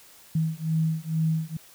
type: beating tone pair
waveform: sine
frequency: 158.9 / 161.1 Hz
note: D#3 / E3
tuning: +37 / -39 cents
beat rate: 2.2 Hz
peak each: -26 dBFS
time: 0.35-1.57 s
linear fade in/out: 5 ms
effects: white hiss -52 dBFS RMS until 1.74 s